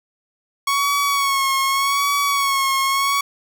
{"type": "tone with vibrato", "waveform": "sawtooth", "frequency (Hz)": 1108.7, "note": "C#6", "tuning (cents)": 0, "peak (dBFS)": -13, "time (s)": [0.67, 3.21], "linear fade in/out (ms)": 5, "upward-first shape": "sine", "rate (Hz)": 0.84, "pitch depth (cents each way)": 43, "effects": []}